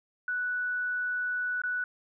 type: tone with dropouts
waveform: sine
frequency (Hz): 1480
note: F#6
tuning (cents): 0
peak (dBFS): -28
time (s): 0.28-1.84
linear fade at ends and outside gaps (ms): 2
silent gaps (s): 1.618-1.636
effects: none